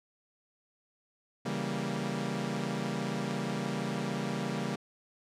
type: chord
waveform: sawtooth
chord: C# diminished seventh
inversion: none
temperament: equal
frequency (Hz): 138.59 / 164.81 / 196 / 233.1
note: C#3 / E3 / G3 / Bb3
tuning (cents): 0 / 0 / 0 / 0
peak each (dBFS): -34 / -35 / -32 / -33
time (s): 1.45-4.76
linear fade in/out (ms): 10
effects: low-pass 8000 Hz 12 dB/octave